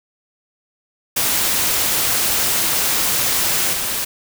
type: noise with level steps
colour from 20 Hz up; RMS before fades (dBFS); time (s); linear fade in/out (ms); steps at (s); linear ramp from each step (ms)
white; -18 / -22; 1.16-4.05; 10; 3.73; 2
effects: none